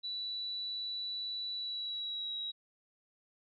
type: tone with pitch glide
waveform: sine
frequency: 3951 to 3850 Hz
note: B7 to B7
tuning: 0 to -45 cents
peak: -36 dBFS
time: 0.03-2.52 s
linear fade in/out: 20 ms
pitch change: -45 cents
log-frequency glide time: 1.54-2.38 s
effects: none